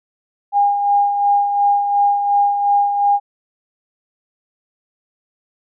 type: tone with tremolo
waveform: sine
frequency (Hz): 811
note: G#5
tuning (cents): -41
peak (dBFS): -10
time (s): 0.52-3.2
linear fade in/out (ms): 50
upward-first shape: sine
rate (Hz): 2.8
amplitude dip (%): 50
effects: none